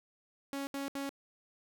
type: tone bursts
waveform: sawtooth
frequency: 277.2 Hz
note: C#4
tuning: in tune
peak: -32 dBFS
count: 3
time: 0.53-1.092 s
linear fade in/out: 0 ms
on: 140 ms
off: 71 ms
effects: none